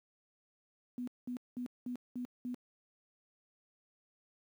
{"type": "tone bursts", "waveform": "sine", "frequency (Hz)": 246.9, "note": "B3", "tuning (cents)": 0, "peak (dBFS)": -36, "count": 6, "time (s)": [0.98, 2.544], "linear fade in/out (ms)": 0, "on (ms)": 94, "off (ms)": 200, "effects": ["high-pass 150 Hz 12 dB/octave", "11-bit"]}